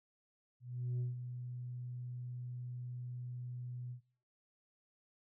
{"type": "tone with ADSR envelope", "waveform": "sine", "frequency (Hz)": 123.47, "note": "B2", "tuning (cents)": 0, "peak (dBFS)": -31, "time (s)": [0.6, 4.01], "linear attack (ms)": 400, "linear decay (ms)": 150, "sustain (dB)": -10, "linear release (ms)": 99, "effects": ["noise-tail reverb RT60 0.5 s tail -23 dB re dry", "tanh soft clip ceiling -33 dBFS"]}